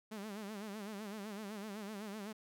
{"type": "tone with vibrato", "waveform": "sawtooth", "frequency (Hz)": 207.7, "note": "G#3", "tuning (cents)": 0, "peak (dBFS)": -39, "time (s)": [0.11, 2.33], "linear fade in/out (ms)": 10, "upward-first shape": "sine", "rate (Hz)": 7.9, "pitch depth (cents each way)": 110, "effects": []}